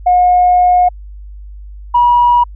sine tone pair in turn, 720 / 965.3 Hz, F#5 / B5, -47 / -40 cents, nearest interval perfect fourth, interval 507 cents, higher second, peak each -5 dBFS, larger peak neither, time 0.06-0.89 / 1.94-2.44 s, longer first, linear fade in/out 10 ms, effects tanh soft clip ceiling -1 dBFS + added 50 Hz sine -28 dBFS peak until 2.55 s

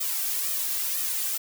blue noise with flanger, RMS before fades -28 dBFS, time 0-1.38 s, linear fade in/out 10 ms, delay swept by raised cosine 1.6 to 2.6 ms, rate 2 Hz, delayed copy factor +0.9, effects none

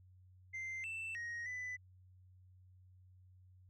sine tone with pitch steps, 2084 / 2663 / 1878 / 1996 Hz, C7 / E7 / A#6 / B6, -7 / +17 / +12 / +18 cents, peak -38 dBFS, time 0.53-1.77 s, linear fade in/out 20 ms, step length 310 ms, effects tanh soft clip ceiling -40 dBFS + added 92 Hz sine -60 dBFS peak until 3.69 s

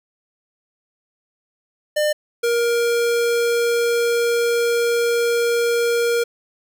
square tone pair in turn, 600 / 470.8 Hz, D5 / A#4, +37 / +17 cents, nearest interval major third, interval 420 cents, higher first, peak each -17 dBFS, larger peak neither, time 1.96-2.13 / 2.43-6.24 s, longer second, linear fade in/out 10 ms, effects none

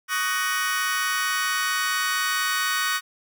sawtooth chord, D# minor seventh, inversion third, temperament just, 1120.1 / 1244.5 / 1493.4 / 1866.8 Hz, C#6 / D#6 / F#6 / A#6, +18 / 0 / +16 / +2 cents, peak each -26 / -26 / -23 / -24 dBFS, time 0.08-3.01 s, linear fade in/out 50 ms, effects none

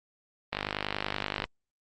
click train, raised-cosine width 0.3 ms, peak -13 dBFS, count 47, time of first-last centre 0.53-1.441 s, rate 50.5 Hz, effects Opus 24 kbps

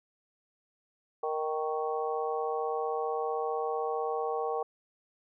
harmonic tone with a mistuned harmonic, 155.56 Hz, D#3, in tune, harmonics 3 / 4 / 5 / 6 / 7, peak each -32 / -39 / -34 / -45 / -38 dBFS, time 1.23-4.63 s, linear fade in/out 5 ms, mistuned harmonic 7, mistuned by +29 cents, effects none

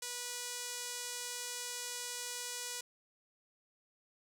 sawtooth tone with band-pass filter, 488.6 Hz, B4, 19 cents flat, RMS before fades -42 dBFS, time 0.02-2.81 s, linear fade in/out 5 ms, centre 7500 Hz, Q 1.1, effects none

